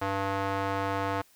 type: tone with band-pass filter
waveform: square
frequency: 98 Hz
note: G2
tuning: in tune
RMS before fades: -30 dBFS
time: 0.01-1.22 s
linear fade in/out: 10 ms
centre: 970 Hz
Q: 1.1
effects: white hiss -61 dBFS RMS until 1.35 s